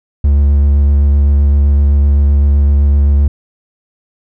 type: tone with vibrato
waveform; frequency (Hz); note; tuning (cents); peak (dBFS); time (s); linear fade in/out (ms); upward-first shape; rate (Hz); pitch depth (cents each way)
triangle; 71.2; C#2; +47; -4; 0.24-3.28; 5; square; 7.8; 13
effects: none